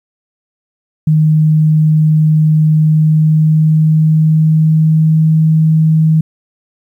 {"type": "tone with pitch glide", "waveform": "sine", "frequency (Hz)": [155.3, 158.2], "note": ["D#3", "D#3"], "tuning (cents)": [-3, 29], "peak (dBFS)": -6, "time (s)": [1.07, 6.21], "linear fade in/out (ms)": 5, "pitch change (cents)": 32, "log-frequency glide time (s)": [2.76, 5.33], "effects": ["8-bit"]}